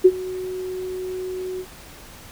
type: tone with ADSR envelope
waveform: sine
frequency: 370 Hz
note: F#4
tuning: in tune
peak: -5 dBFS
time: 0.04-1.66 s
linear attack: 15 ms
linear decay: 51 ms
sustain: -21 dB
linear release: 64 ms
effects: pink hiss -43 dBFS RMS until 2.31 s